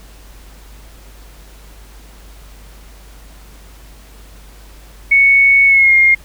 sine tone with pitch glide, 2217 to 2129 Hz, C#7 to C7, 0 to +30 cents, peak -6 dBFS, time 5.11-6.15 s, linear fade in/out 10 ms, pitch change -70 cents, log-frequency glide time 5.66-5.94 s, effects added 50 Hz sine -37 dBFS peak until 6.24 s + pink hiss -44 dBFS RMS until 6.24 s

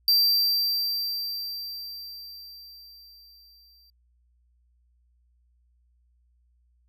square tone with exponential decay, 4699 Hz, D8, in tune, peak -17 dBFS, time 0.08-3.9 s, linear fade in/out 1 ms, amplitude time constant 830 ms, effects added 60 Hz sine -62 dBFS peak until 6.88 s

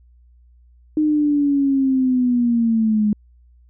sine linear sweep, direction down, 308.4 to 207.4 Hz, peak -14 dBFS, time 0.97-3.13 s, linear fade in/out 2 ms, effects added 60 Hz sine -48 dBFS peak until 3.69 s

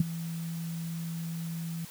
sine tone with ADSR envelope, 165.9 Hz, E3, 11 cents sharp, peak -17 dBFS, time 0-1.85 s, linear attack 4 ms, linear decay 19 ms, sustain -16 dB, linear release 4 ms, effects white hiss -48 dBFS RMS until 1.9 s

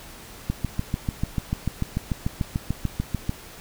click train, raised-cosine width 5 ms, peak -11 dBFS, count 20, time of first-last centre 0.5-3.294 s, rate 6.8 Hz, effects pink hiss -43 dBFS RMS until 3.6 s

